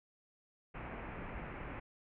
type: low-pass noise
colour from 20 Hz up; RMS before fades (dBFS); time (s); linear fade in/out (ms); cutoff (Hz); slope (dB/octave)
pink; -45; 0.74-1.8; 10; 2500; 48
effects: none